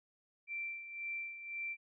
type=tone with tremolo; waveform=sine; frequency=2349 Hz; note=D7; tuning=in tune; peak=-37 dBFS; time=0.47-1.77 s; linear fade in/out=50 ms; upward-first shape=sine; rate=1.9 Hz; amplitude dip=65%; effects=none